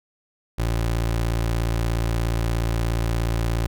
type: tone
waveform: 25% pulse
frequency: 56.9 Hz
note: A#1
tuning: 41 cents flat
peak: -17 dBFS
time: 0.58-3.67 s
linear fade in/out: 10 ms
effects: none